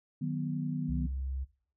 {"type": "chord", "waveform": "sine", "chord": "B major", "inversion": "first", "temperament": "just", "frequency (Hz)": [154.34, 185.21, 246.9], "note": ["D#3", "F#3", "B3"], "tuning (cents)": [-14, 2, 0], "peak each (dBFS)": [-33, -37, -35], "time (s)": [0.21, 1.07], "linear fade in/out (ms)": 10}
{"type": "tone", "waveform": "sine", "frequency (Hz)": 66.5, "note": "C2", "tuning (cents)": 29, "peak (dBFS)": -33, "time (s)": [0.88, 1.45], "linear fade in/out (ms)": 20}
{"effects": ["noise-tail reverb RT60 0.5 s tail -17 dB re dry"]}